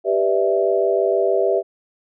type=chord; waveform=sine; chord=E minor seventh; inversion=first; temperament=equal with one note detuned; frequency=392 / 493.9 / 592.8 / 659.3 Hz; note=G4 / B4 / D5 / E5; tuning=0 / 0 / +16 / 0 cents; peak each=-19 / -22 / -23 / -20 dBFS; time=0.04-1.63 s; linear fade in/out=50 ms; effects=none